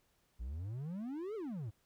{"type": "exponential two-way sweep", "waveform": "triangle", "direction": "up then down", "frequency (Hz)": [54.5, 460.5, 96.6], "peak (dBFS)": -37, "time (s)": [0.39, 1.71], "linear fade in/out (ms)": 20, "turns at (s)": 1.35, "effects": ["pink hiss -75 dBFS RMS until 1.85 s"]}